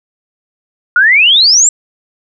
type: exponential sweep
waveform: sine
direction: up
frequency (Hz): 1396.9 to 7740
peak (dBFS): -4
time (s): 0.96-1.69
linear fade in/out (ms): 2
effects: none